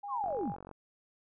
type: tone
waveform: sine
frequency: 813 Hz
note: G#5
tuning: 37 cents flat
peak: -38 dBFS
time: 0.03-0.56 s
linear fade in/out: 10 ms
type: linear sweep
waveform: sine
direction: down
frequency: 1162 to 82.41 Hz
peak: -32 dBFS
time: 0.08-0.54 s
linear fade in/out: 50 ms
type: click train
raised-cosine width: 1 ms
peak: -33 dBFS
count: 23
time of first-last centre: 0.24-0.713 s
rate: 46.5 Hz
effects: none